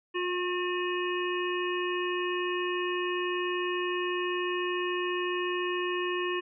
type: harmonic tone with a mistuned harmonic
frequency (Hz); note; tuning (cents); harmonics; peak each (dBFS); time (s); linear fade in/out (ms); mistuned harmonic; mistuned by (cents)
360.7; F#4; -44; 1 / 3 / 5 / 7 / 8; -30 / -35 / -37 / -38 / -39; 0.14-6.41; 20; 1; -18
effects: none